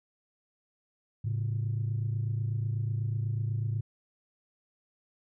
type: tone pair together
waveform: sine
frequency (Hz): 108.18 / 136.3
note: A2 / C#3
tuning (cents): -29 / -29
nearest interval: major third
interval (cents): 400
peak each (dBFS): -28 / -33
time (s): 1.24-3.81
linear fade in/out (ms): 10
effects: tanh soft clip ceiling -23 dBFS